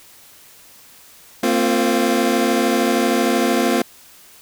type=chord; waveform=25% pulse; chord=Bb suspended second; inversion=none; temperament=equal with one note detuned; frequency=228.5 / 261.6 / 349.2 Hz; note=Bb3 / C4 / F4; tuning=-34 / 0 / 0 cents; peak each=-16 dBFS; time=1.43-3.82 s; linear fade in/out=5 ms; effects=white hiss -46 dBFS RMS until 4.41 s